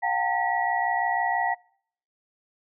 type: tone cluster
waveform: sine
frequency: 717 / 783 / 904 / 1931 Hz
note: F5 / G5 / A5 / B6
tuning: +45 / -2 / +47 / -39 cents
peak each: -28 dBFS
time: 0.02-1.55 s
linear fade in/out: 20 ms
effects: noise-tail reverb RT60 0.6 s tail -26 dB re dry